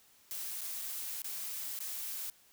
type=noise with dropouts; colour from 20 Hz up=blue; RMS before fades=-40 dBFS; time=0.31-2.3 s; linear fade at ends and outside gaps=0 ms; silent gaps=0.609-0.615 / 0.816-0.819 / 1.219-1.244 / 1.79-1.804 s; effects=white hiss -64 dBFS RMS until 2.52 s